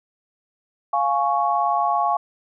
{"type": "chord", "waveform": "sine", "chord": "Db major", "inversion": "first", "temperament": "equal with one note detuned", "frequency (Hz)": [698.5, 836.4, 1108.7], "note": ["F5", "Ab5", "Db6"], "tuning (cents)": [0, 12, 0], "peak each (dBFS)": -22, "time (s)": [0.93, 2.17], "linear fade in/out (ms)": 5, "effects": []}